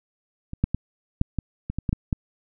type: clicks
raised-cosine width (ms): 5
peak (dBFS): -20 / -7 / -11 / -6 / -12 / -16 / -14 / -11 / -9 / -10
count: 10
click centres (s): 0.534 / 0.64 / 0.746 / 1.214 / 1.387 / 1.7 / 1.786 / 1.892 / 1.929 / 2.128
effects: none